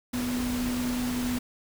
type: tone in noise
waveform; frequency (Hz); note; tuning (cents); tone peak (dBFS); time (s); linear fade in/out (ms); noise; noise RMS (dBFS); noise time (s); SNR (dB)
sine; 246.9; B3; 0; -27; 0.13-1.39; 10; pink; -35; 0.13-1.39; +5
effects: none